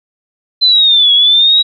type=linear two-way sweep; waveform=sine; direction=down then up; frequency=4081 to 3322 to 3866 Hz; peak=-5 dBFS; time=0.61-1.63 s; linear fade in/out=20 ms; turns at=1.13 s; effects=none